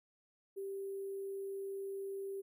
sine tone with sample-and-hold, 392 Hz, G4, in tune, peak -39 dBFS, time 0.56-2.42 s, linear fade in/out 20 ms, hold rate 11025 Hz, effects none

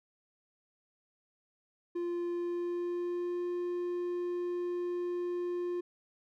triangle tone with pitch glide, 347.7 to 352.8 Hz, F4 to F4, -8 to +18 cents, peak -30 dBFS, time 1.95-5.81 s, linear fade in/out 10 ms, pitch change +26 cents, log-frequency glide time 2.33-3.46 s, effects none

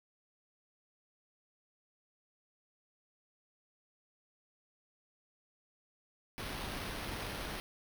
pink noise with sample-and-hold, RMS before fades -41 dBFS, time 6.38-7.6 s, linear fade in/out 0 ms, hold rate 7350 Hz, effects none

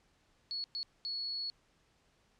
sine tone bursts at uneven times, 4377 Hz, C#8, 23 cents flat, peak -35 dBFS, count 3, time 0.51-0.64 / 0.75-0.83 / 1.05-1.5 s, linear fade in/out 0 ms, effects pink hiss -71 dBFS RMS until 2.39 s + low-pass 7000 Hz 12 dB/octave

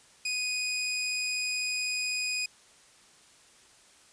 20% pulse tone, 2489 Hz, D#7, in tune, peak -24 dBFS, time 0.25-2.46 s, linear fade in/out 5 ms, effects white hiss -58 dBFS RMS until 4.12 s + resampled to 22050 Hz

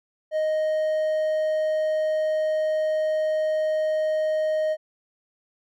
triangle tone, 622.3 Hz, D#5, in tune, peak -19 dBFS, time 0.31-4.77 s, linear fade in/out 50 ms, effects none

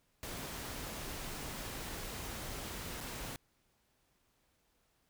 pink noise with dropouts, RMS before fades -43 dBFS, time 0.23-3.36 s, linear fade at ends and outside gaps 0 ms, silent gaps 3.005-3.01 s, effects pink hiss -75 dBFS RMS until 5.09 s

